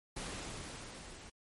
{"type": "noise with level ramp", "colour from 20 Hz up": "pink", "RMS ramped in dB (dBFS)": [-41, -52], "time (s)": [0.16, 1.3], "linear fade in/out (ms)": 10, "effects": ["MP3 48 kbps"]}